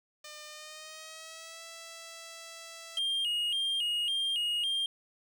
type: tone with pitch glide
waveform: 5% pulse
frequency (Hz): 603 to 661.4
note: D5 to E5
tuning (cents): +46 to +6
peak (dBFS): -33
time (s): 0.24-2.99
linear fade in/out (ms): 5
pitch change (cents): +160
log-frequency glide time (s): 0.45-1.64
type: tone with vibrato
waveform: triangle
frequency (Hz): 3031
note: F#7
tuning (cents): +41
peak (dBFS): -27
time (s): 2.97-4.86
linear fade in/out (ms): 2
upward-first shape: square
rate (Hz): 1.8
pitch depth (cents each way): 93
effects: 11-bit